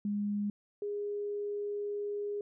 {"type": "tone pair in turn", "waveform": "sine", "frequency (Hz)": [205.4, 410.8], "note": ["G#3", "G#4"], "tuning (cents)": [-19, -19], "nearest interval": "octave", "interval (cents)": 1200, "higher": "second", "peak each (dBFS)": [-30, -33], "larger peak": "first", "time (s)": [[0.05, 0.5], [0.82, 2.41]], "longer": "second", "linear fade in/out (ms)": 2, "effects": []}